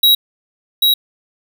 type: tone with echo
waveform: square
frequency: 3852 Hz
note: B7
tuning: 44 cents flat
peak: -8 dBFS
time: 0.03-0.15 s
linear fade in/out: 5 ms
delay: 790 ms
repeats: 1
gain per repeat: -2 dB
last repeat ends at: 0.94 s
effects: none